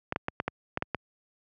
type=clicks; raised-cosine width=0.5 ms; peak=-13 dBFS; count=8; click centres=0.124 / 0.161 / 0.284 / 0.401 / 0.48 / 0.774 / 0.824 / 0.947 s; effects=high-pass 80 Hz 12 dB/octave